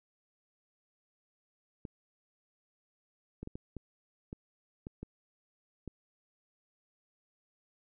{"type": "clicks", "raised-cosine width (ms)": 3, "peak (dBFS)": -28, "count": 9, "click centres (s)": [1.852, 3.43, 3.474, 3.555, 3.767, 4.329, 4.869, 5.03, 5.877], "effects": []}